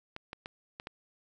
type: clicks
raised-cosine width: 0.3 ms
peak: -24 dBFS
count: 5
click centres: 0.164 / 0.331 / 0.459 / 0.799 / 0.871 s
effects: none